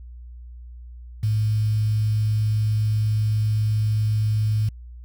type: tone with quantisation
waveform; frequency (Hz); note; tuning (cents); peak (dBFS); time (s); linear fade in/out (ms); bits
sine; 107.7; A2; -37; -18; 1.23-4.69; 5; 7
effects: added 60 Hz sine -37 dBFS peak until 5.04 s